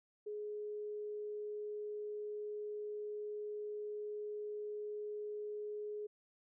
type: tone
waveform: sine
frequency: 419.4 Hz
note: G#4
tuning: 17 cents sharp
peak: -40 dBFS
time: 0.26-6.07 s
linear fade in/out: 10 ms
effects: none